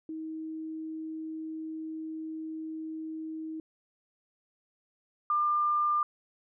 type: tone pair in turn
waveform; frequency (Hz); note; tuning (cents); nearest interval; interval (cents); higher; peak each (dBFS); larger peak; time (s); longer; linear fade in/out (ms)
sine; 317.2 / 1197.6; D#4 / D6; +33 / +33; octave + major seventh; 2300; second; -35 / -24; second; 0.09-3.6 / 5.3-6.03; first; 2
effects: none